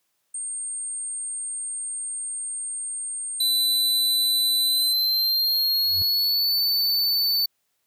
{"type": "tone", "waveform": "sine", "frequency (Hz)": 8610, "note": "C9", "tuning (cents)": 49, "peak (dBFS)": -28, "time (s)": [0.34, 4.93], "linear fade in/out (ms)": 5}
{"type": "tone with pitch glide", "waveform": "square", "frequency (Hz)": [3996, 4511], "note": ["B7", "C#8"], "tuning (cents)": [20, 29], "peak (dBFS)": -20, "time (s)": [3.4, 7.46], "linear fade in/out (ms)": 5, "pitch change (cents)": 209, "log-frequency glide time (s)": [4.63, 6.59]}
{"type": "tone with exponential growth", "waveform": "sine", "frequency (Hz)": 92.5, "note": "F#2", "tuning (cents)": 0, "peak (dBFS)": -28, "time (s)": [5.77, 6.02], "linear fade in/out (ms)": 0, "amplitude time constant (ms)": 54}
{"effects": ["white hiss -73 dBFS RMS until 7.86 s", "high-pass 60 Hz 12 dB/octave"]}